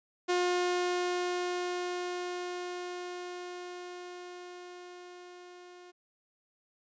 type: tone with level ramp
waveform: sawtooth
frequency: 357.2 Hz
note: F4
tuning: 39 cents sharp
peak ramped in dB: -22 to -46 dBFS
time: 0.28-5.92 s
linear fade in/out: 20 ms
effects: resampled to 16000 Hz